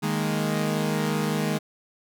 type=chord; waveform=sawtooth; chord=D# suspended fourth; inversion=none; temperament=equal; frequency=155.56 / 207.7 / 233.1 Hz; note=D#3 / G#3 / A#3; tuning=0 / 0 / 0 cents; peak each=-23 / -23 / -27 dBFS; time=0.02-1.59 s; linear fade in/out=20 ms; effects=none